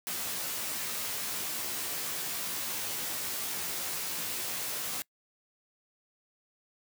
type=noise with comb filter; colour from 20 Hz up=white; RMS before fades=-35 dBFS; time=0.07-5.02 s; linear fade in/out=0 ms; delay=15 ms; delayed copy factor=-0.8; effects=noise-tail reverb RT60 0.1 s tail -24 dB re dry + high-pass 100 Hz 12 dB/octave